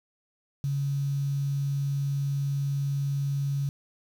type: tone with quantisation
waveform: sine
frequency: 140 Hz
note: C#3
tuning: 18 cents sharp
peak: -25 dBFS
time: 0.64-3.69 s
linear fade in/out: 0 ms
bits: 8
effects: none